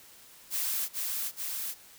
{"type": "noise with echo", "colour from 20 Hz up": "blue", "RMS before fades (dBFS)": -31, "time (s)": [0.5, 0.89], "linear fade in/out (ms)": 50, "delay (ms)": 430, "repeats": 2, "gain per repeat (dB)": -2, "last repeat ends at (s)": 1.75, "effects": ["white hiss -54 dBFS RMS until 1.98 s"]}